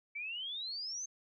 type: exponential sweep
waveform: sine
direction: up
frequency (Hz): 2266 to 6400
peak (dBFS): -38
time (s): 0.15-1.06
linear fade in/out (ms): 10
effects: none